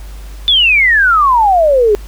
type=exponential sweep; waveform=sine; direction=down; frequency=3552 to 400 Hz; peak=-6 dBFS; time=0.48-1.95 s; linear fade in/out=0 ms; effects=added 50 Hz sine -26 dBFS peak until 2.07 s + pink hiss -40 dBFS RMS until 2.07 s